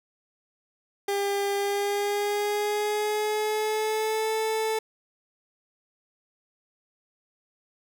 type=tone with pitch glide; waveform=30% pulse; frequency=400.9 to 439.7 Hz; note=G4 to A4; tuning=+39 to -1 cents; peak=-22 dBFS; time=1.08-4.79 s; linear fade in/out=5 ms; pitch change=+160 cents; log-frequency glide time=1.55-4.32 s; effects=none